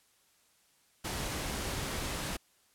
pink noise, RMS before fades -36 dBFS, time 1.04-2.37 s, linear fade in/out 10 ms, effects white hiss -68 dBFS RMS until 2.74 s + low-pass 12000 Hz 12 dB/octave

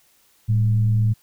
sine tone with frequency modulation, 110 Hz, A2, in tune, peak -15 dBFS, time 0.48-1.14 s, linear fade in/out 20 ms, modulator 90.6 Hz, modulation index 0.33, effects white hiss -59 dBFS RMS until 1.22 s

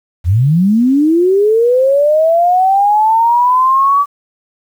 sine linear sweep, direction up, 76.8 to 1155 Hz, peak -7 dBFS, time 0.24-4.06 s, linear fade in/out 50 ms, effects 7-bit

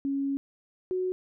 sine tone pair in turn, 276.4 / 368.9 Hz, C#4 / F#4, -5 / -5 cents, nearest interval perfect fourth, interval 500 cents, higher second, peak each -26 dBFS, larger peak neither, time 0.05-0.37 / 0.91-1.12 s, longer first, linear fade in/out 0 ms, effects none

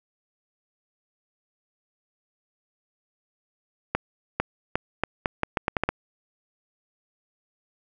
accelerating click train, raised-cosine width 0.5 ms, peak -7 dBFS, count 11, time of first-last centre 3.95-5.89 s, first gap 450 ms, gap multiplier 0.79, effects none

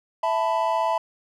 triangle chord, E suspended fourth, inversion none, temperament equal with one note detuned, 659.3 / 880 / 995.2 Hz, E5 / A5 / B5, 0 / 0 / +13 cents, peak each -23 dBFS, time 0.23-0.98 s, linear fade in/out 5 ms, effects none

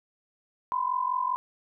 sine tone pair together, 989 / 1034 Hz, B5 / C6, +2 / -21 cents, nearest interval minor second, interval 77 cents, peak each -28 / -28 dBFS, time 0.72-1.36 s, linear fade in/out 0 ms, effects none

